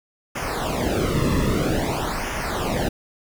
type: noise with flanger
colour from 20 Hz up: brown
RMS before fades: -23 dBFS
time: 0.35-2.89 s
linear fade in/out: 10 ms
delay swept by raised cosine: 0.24 to 1.34 ms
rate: 0.51 Hz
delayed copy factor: -0.85
effects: none